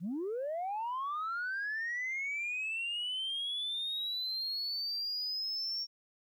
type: linear sweep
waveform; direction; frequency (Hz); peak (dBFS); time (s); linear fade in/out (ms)
sine; up; 152.3 to 5530; -32; 0-5.87; 50
effects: tanh soft clip ceiling -31 dBFS + 12-bit